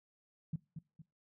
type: tone with echo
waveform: sine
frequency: 158.8 Hz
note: D#3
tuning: 36 cents sharp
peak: -33 dBFS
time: 0.53-0.56 s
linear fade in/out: 5 ms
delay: 230 ms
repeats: 2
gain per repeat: -8 dB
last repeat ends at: 1.02 s
effects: noise-tail reverb RT60 0.3 s tail -23 dB re dry